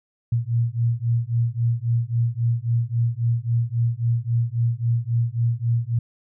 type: beating tone pair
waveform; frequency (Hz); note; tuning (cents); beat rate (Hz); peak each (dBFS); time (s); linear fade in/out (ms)
sine; 115.6 / 119.3; A#2 / A#2; -14 / +41; 3.7; -22; 0.32-5.99; 5
effects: none